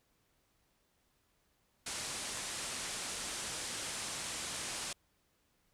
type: low-pass noise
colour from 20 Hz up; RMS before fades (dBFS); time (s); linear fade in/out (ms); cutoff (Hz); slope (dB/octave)
white; -41; 1.86-4.93; 5; 9800; 48
effects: pink hiss -75 dBFS RMS until 5.73 s